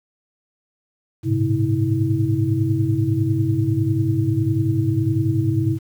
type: tone cluster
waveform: sine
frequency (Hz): 103.3 / 113.4 / 135 / 322.9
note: G#2 / A#2 / C#3 / E4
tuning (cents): -9 / -47 / -45 / -36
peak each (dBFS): -22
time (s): 1.23-5.79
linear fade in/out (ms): 50
effects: 8-bit